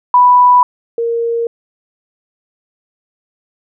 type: tone pair in turn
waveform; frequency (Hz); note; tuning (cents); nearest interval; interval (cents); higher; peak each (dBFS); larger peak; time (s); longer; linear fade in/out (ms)
sine; 987.8 / 465.2; B5 / A#4; 0 / -4; octave + minor second; 1304; first; -4 / -13; first; 0.14-0.63 / 0.98-1.47; neither; 2
effects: none